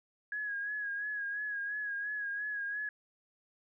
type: tone with vibrato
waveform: sine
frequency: 1661.2 Hz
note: G#6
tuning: in tune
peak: -34 dBFS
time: 0.32-2.89 s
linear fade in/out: 2 ms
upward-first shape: sine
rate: 2.9 Hz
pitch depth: 44 cents each way
effects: none